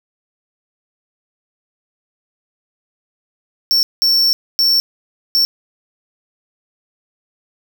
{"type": "tone bursts at uneven times", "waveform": "square", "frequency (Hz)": 5440, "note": "F8", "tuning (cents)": -46, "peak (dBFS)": -11, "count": 4, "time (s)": [[3.71, 3.83], [4.02, 4.33], [4.59, 4.8], [5.35, 5.45]], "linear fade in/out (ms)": 0, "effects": []}